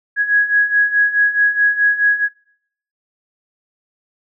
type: beating tone pair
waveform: sine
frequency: 1661.2 / 1665.9 Hz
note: G#6 / G#6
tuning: 0 / +5 cents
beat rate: 4.7 Hz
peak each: -17 / -13 dBFS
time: 0.16-2.29 s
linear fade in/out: 50 ms
effects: noise-tail reverb RT60 0.7 s tail -25 dB re dry

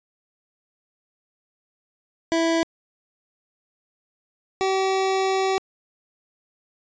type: tone pair in turn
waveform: 25% pulse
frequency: 329.8 / 382.7 Hz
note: E4 / G4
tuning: +1 / -42 cents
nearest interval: minor third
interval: 257 cents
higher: second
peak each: -15 / -16 dBFS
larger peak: first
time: 2.32-2.63 / 4.61-5.58 s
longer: second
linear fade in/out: 0 ms
effects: resampled to 16000 Hz

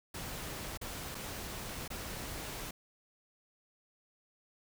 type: noise with dropouts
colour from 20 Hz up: pink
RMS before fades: -42 dBFS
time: 0.14-2.71 s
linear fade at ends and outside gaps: 5 ms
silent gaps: 0.775-0.813 / 1.147-1.15 / 1.879-1.902 s
effects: none

